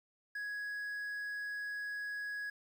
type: tone with quantisation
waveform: triangle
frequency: 1668 Hz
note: G#6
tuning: 7 cents sharp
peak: -36 dBFS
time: 0.35-2.5 s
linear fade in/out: 5 ms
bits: 11
effects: none